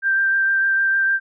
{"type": "tone with vibrato", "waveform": "sine", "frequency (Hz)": 1576, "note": "G6", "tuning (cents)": 9, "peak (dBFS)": -15, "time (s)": [0.02, 1.2], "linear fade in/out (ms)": 50, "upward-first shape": "sine", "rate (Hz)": 6.6, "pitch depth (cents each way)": 12, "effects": []}